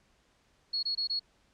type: tone bursts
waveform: sine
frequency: 4338 Hz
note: C#8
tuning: 38 cents flat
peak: -28 dBFS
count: 4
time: 0.73-1.196 s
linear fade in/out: 10 ms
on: 100 ms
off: 22 ms
effects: pink hiss -68 dBFS RMS until 1.53 s + low-pass 7000 Hz 12 dB/octave